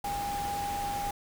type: tone in noise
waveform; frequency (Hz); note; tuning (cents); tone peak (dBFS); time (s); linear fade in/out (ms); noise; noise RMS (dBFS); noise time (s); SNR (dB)
sine; 810; G#5; -43; -31; 0.04-1.11; 5; pink; -39; 0.04-1.11; +5
effects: none